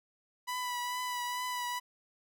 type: tone with vibrato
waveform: sawtooth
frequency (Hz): 987.8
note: B5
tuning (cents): 0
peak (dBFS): -30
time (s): 0.47-1.8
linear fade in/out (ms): 20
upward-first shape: triangle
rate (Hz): 2.3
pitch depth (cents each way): 27
effects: none